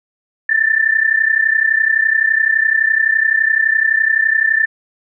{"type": "tone pair together", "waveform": "sine", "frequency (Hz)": [1760, 1791.8], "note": ["A6", "A6"], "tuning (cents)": [0, 31], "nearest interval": "unison", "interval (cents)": 31, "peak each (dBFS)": -14, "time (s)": [0.49, 4.66], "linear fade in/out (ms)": 5, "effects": []}